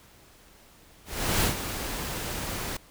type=noise with ADSR envelope; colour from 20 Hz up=pink; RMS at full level=-23 dBFS; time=1.05-2.77 s; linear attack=380 ms; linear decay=110 ms; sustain=-10 dB; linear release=5 ms; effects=pink hiss -55 dBFS RMS until 2.9 s